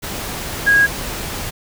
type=tone in noise; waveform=sine; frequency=1643 Hz; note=G#6; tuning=19 cents flat; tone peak=-9 dBFS; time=0.66-0.87 s; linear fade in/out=20 ms; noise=pink; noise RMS=-26 dBFS; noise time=0.02-1.51 s; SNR=+14 dB; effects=none